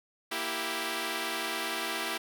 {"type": "chord", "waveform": "5% pulse", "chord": "E diminished", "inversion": "second", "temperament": "equal", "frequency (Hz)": [233.1, 329.6, 392], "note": ["Bb3", "E4", "G4"], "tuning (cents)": [0, 0, 0], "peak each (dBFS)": [-28, -23, -24], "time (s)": [0.31, 2.18], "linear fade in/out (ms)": 10, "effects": []}